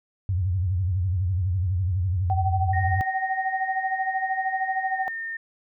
sine tone with vibrato, 91.6 Hz, F#2, 17 cents flat, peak -21 dBFS, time 0.29-3.01 s, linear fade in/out 0 ms, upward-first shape sine, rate 12 Hz, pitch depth 140 cents each way
sine tone with tremolo, 764 Hz, G5, 45 cents flat, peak -21 dBFS, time 2.3-5.08 s, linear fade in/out 0 ms, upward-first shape sine, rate 13 Hz, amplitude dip 80%
sine tone with pitch glide, 1857 to 1820.9 Hz, A#6 to A#6, -7 to -41 cents, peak -29 dBFS, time 2.73-5.37 s, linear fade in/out 5 ms, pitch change -34 cents, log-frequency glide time 4.83-5.12 s
effects none

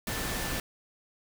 sine tone in noise, 1765 Hz, A6, 5 cents sharp, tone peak -42 dBFS, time 0.07-0.6 s, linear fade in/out 2 ms, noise pink, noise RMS -33 dBFS, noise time 0.07-0.6 s, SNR -12 dB, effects none

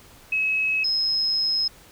sine tone pair in turn, 2568 / 5136 Hz, E7 / E8, -46 / -46 cents, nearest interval octave, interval 1200 cents, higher second, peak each -20 dBFS, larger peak neither, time 0.32-0.84 / 0.84-1.68 s, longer second, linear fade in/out 5 ms, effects pink hiss -50 dBFS RMS until 1.91 s

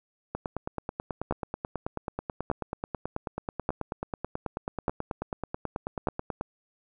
two click trains, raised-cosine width 1 ms, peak -17 / -12 dBFS, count 57 / 5, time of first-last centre 0.35-6.411 / 1.31-6.072 s, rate 9.24 / 0.84 Hz, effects none

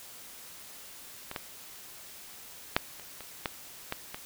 clicks, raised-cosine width 0.3 ms, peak -21 / -17 / -6 / -30 / -26 / -13 / -15 / -21 dBFS, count 8, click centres 1.314 / 1.362 / 2.765 / 2.997 / 3.207 / 3.458 / 3.924 / 4.145 s, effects white hiss -48 dBFS RMS until 4.25 s

